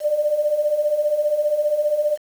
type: beating tone pair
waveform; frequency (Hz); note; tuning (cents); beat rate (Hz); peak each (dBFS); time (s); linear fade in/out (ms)
sine; 585 / 600; D5 / D5; -7 / +37; 15; -24 / -18; 0-2.18; 50
effects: 7-bit